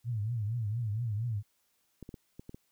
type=tone with vibrato; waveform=sine; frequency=111.4 Hz; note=A2; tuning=22 cents sharp; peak=-30 dBFS; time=0.04-1.43 s; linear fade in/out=50 ms; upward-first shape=triangle; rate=4.3 Hz; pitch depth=190 cents each way
type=clicks; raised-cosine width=3 ms; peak=-31 dBFS; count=6; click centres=2.027 / 2.091 / 2.142 / 2.395 / 2.494 / 2.545 s
effects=white hiss -74 dBFS RMS until 2.71 s